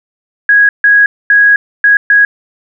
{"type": "tone bursts at uneven times", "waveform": "sine", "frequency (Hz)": 1656, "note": "G#6", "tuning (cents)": -5, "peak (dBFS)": -3, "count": 5, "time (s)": [[0.49, 0.69], [0.84, 1.06], [1.3, 1.56], [1.84, 1.97], [2.1, 2.25]], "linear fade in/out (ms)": 2, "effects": []}